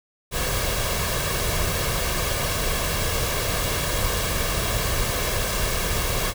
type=noise with comb filter; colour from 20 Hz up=pink; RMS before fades=-24 dBFS; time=0.31-6.34 s; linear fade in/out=50 ms; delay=1.8 ms; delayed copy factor=+0.55; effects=none